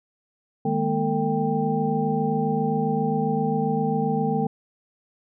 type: tone cluster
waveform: sine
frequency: 155.3 / 207.5 / 235 / 450.1 / 788 Hz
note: D#3 / G#3 / A#3 / A4 / G5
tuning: -3 / -1 / +14 / +39 / +9 cents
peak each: -27 dBFS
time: 0.65-4.47 s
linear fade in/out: 5 ms
effects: none